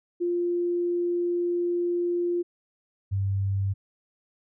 sine tone pair in turn, 349.2 / 97.99 Hz, F4 / G2, 0 / 0 cents, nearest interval octave + minor seventh, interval 2200 cents, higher first, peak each -23 dBFS, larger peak neither, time 0.2-2.43 / 3.11-3.74 s, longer first, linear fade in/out 20 ms, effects none

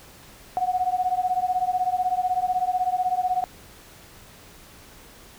sine beating tone pair, 726 / 742 Hz, F#5 / F#5, -33 / +5 cents, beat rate 16 Hz, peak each -24 dBFS, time 0.57-3.44 s, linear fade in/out 0 ms, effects pink hiss -48 dBFS RMS until 5.38 s

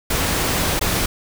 pink noise with dropouts, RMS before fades -20 dBFS, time 0.1-1.06 s, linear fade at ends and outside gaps 5 ms, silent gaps 0.794-0.811 s, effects none

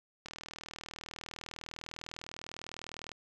click train, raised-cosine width 0.2 ms, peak -25 dBFS, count 115, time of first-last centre 0.26-3.117 s, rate 39.9 Hz, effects none

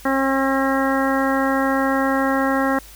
harmonic tone, 269.3 Hz, C#4, 50 cents flat, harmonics 1 / 2 / 3 / 4 / 5 / 6 / 7, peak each -20 / -23 / -25 / -26 / -27 / -28 / -28 dBFS, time 0.05-2.79 s, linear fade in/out 5 ms, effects added 50 Hz sine -43 dBFS peak until 2.95 s + white hiss -44 dBFS RMS until 2.95 s

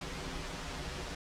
pink noise with comb filter, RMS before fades -40 dBFS, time 0.01-1.15 s, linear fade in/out 5 ms, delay 9.2 ms, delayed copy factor -0.95, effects low-pass 6000 Hz 12 dB/octave

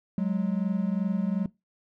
triangle tone pair together, 185.04 / 207.7 Hz, F#3 / G#3, 0 / 0 cents, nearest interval major second, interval 200 cents, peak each -24 / -26 dBFS, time 0.18-1.46 s, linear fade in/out 2 ms, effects noise-tail reverb RT60 0.2 s tail -20 dB re dry

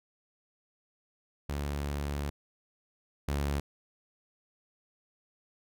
sawtooth tone pair in turn, 71.8 / 71.22 Hz, D2 / C#2, -39 / +47 cents, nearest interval unison, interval 14 cents, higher first, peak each -28 / -25 dBFS, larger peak second, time 1.49-2.3 / 3.28-3.6 s, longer first, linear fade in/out 5 ms, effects none

